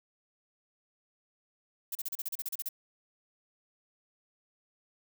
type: noise bursts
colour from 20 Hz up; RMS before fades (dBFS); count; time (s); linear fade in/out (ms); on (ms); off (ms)
violet; -35; 12; 1.92-2.689; 5; 32; 35
effects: none